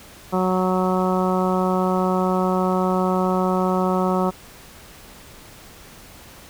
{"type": "harmonic tone", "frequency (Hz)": 184.9, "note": "F#3", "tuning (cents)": -1, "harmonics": [1, 2, 3, 4, 5, 6, 7], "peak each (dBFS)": [-21, -24, -26, -27, -28, -29, -29], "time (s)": [0.32, 4.31], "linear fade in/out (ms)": 20, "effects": ["pink hiss -44 dBFS RMS until 6.49 s"]}